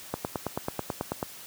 click train, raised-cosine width 1 ms, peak -14 dBFS, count 11, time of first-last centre 0.14-1.228 s, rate 9.19 Hz, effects white hiss -45 dBFS RMS until 1.46 s + high-pass 80 Hz 12 dB/octave

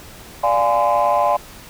sine chord, D half-diminished seventh, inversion none, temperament equal with one note detuned, 587.3 / 698.5 / 830.6 / 1026.2 Hz, D5 / F5 / Ab5 / C6, 0 / 0 / 0 / -34 cents, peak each -18 dBFS, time 0.43-1.37 s, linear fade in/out 10 ms, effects tanh soft clip ceiling -8 dBFS + pink hiss -40 dBFS RMS until 1.69 s

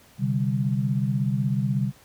sine chord, C suspended second, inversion none, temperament just, 130.81 / 147.16 / 196.22 Hz, C3 / D3 / G3, 0 / +4 / +2 cents, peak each -24 / -27 / -26 dBFS, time 0.18-1.92 s, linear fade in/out 50 ms, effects pink hiss -54 dBFS RMS until 2.04 s + high-pass 60 Hz 12 dB/octave

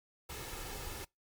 pink noise with comb filter, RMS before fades -43 dBFS, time 0.29-1.05 s, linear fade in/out 10 ms, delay 2.3 ms, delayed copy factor +0.55, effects noise-tail reverb RT60 0.2 s tail -26 dB re dry + MP3 96 kbps

